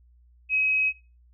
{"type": "tone", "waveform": "sine", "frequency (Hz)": 2544, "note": "D#7", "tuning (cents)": 38, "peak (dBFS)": -20, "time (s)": [0.49, 0.93], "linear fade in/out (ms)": 50, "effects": ["noise-tail reverb RT60 0.3 s tail -20 dB re dry", "added 60 Hz sine -54 dBFS peak until 1.33 s"]}